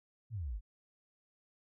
sine exponential sweep, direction down, 125.7 to 43.65 Hz, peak -36 dBFS, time 0.3-0.61 s, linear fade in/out 50 ms, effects none

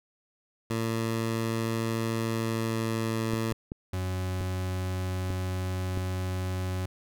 15% pulse tone with pitch glide, 113.4 to 112.36 Hz, A#2 to A2, -47 to +37 cents, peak -21 dBFS, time 0.7-3.53 s, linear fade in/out 5 ms, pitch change -16 cents, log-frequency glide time 2.18-3.11 s
clicks, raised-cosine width 3 ms, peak -22 dBFS, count 6, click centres 3.335 / 3.52 / 3.719 / 4.411 / 5.303 / 5.974 s
40% pulse tone, 92.5 Hz, F#2, in tune, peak -28 dBFS, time 3.93-6.86 s, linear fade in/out 5 ms
effects none

